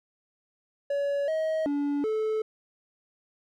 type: tone with pitch steps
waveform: triangle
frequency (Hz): 566 / 634 / 286.9 / 435.3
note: C#5 / D#5 / D4 / A4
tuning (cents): +36 / +32 / -40 / -19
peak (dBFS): -23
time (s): 0.9-2.42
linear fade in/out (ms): 5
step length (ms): 380
effects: none